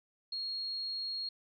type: tone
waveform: sine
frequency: 4283 Hz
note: C8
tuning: 40 cents sharp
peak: -35 dBFS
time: 0.32-1.29 s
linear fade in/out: 5 ms
effects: none